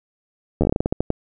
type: slowing click train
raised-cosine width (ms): 2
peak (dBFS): -5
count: 13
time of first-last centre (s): 0.61-1.104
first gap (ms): 11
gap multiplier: 1.22
effects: none